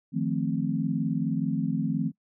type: chord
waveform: sine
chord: F dominant seventh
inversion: third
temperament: equal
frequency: 155.56 / 174.61 / 220 / 261.6 Hz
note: Eb3 / F3 / A3 / C4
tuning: 0 / 0 / 0 / 0 cents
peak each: -30 dBFS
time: 0.12-2.12 s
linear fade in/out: 50 ms
effects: noise-tail reverb RT60 0.1 s tail -24 dB re dry